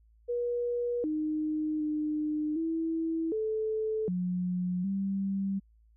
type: tone with pitch steps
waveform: sine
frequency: 481.6 / 307.9 / 303.6 / 325.9 / 436.1 / 180.3 / 195.4 Hz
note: B4 / D#4 / D#4 / E4 / A4 / F#3 / G3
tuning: -44 / -18 / -42 / -20 / -15 / -45 / -5 cents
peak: -28 dBFS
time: 0.28-5.6 s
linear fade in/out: 20 ms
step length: 760 ms
effects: added 55 Hz sine -59 dBFS peak until 5.96 s